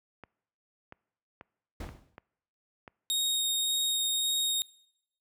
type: clicks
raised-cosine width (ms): 0.5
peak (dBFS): -30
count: 7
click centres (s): 0.237 / 0.924 / 1.411 / 1.843 / 1.89 / 2.181 / 2.878
type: noise with exponential decay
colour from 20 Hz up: brown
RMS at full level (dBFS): -32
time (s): 1.8-2.16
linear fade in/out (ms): 5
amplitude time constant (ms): 77
type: tone with vibrato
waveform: sawtooth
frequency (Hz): 3729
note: A#7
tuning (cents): 0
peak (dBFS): -24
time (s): 3.1-4.62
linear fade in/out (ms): 0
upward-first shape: triangle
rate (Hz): 1.8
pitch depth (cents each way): 9
effects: noise-tail reverb RT60 0.8 s tail -24 dB re dry + high-pass 60 Hz 12 dB/octave